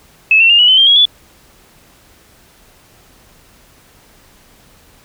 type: tone with pitch steps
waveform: sine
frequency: 2597 / 2704 / 2816 / 2932 / 3053 / 3179 / 3310 / 3447 Hz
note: E7 / E7 / F7 / F#7 / G7 / G7 / G#7 / A7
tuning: -26 / +43 / +14 / -16 / -46 / +24 / -6 / -36 cents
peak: -5 dBFS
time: 0.31-1.054 s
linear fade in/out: 2 ms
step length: 93 ms
effects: pink hiss -47 dBFS RMS until 5.04 s